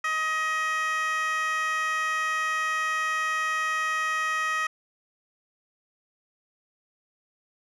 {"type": "tone with high-pass filter", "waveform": "15% pulse", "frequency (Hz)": 630, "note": "D#5", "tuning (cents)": 21, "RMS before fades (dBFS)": -27, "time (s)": [0.04, 4.67], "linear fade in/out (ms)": 5, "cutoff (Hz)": 1500, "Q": 8.7, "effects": ["low-pass 8000 Hz 12 dB/octave"]}